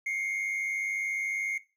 triangle tone pair together, 2117 / 2217 Hz, C7 / C#7, +20 / 0 cents, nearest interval minor second, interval 80 cents, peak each -28 / -31 dBFS, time 0.06-1.58 s, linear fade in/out 5 ms, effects noise-tail reverb RT60 0.3 s tail -19 dB re dry + tanh soft clip ceiling -23 dBFS

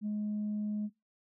sine tone, 210 Hz, G#3, 19 cents sharp, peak -30 dBFS, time 0.01-0.9 s, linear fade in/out 50 ms, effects noise-tail reverb RT60 0.2 s tail -22 dB re dry + tanh soft clip ceiling -29 dBFS

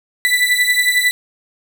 35% pulse beating tone pair, 1975.5 / 1986.5 Hz, B6 / B6, 0 / +10 cents, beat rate 11 Hz, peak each -14 dBFS, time 0.25-1.11 s, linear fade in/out 0 ms, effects none

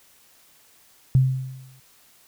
sine tone with exponential decay, 130.81 Hz, C3, in tune, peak -11 dBFS, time 1.15-1.8 s, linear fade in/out 0 ms, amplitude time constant 140 ms, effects white hiss -56 dBFS RMS until 2.27 s

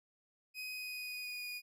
30% pulse tone with pitch glide, 2511 to 2458 Hz, D#7 to D#7, +15 to -22 cents, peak -38 dBFS, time 0.54-1.62 s, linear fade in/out 50 ms, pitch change -37 cents, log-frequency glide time 0.69-1.46 s, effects none

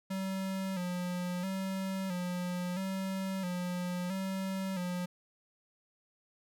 square tone with vibrato, 184.9 Hz, F#3, 1 cent flat, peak -34 dBFS, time 0.1-5.06 s, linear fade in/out 10 ms, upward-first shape square, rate 0.75 Hz, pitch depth 59 cents each way, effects none

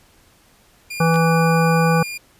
sawtooth tone, 2410 Hz, D7, 44 cents sharp, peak -24 dBFS, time 0.9-2.18 s, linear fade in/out 10 ms
harmonic tone, 164.81 Hz, E3, in tune, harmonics 1 / 3 / 5 / 7 / 9, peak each -15 / -20 / -22 / -23 / -25 dBFS, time 1-2.03 s, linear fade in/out 5 ms
clicks, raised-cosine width 0.2 ms, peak -17 dBFS, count 2, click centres 1.143 / 1.159 s
effects pink hiss -54 dBFS RMS until 2.39 s + resampled to 32000 Hz

